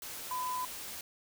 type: tone in noise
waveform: sine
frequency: 1005 Hz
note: B5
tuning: 30 cents sharp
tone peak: -33 dBFS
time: 0.31-0.65 s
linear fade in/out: 2 ms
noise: white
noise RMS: -43 dBFS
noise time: 0.02-1.01 s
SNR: +7 dB
effects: none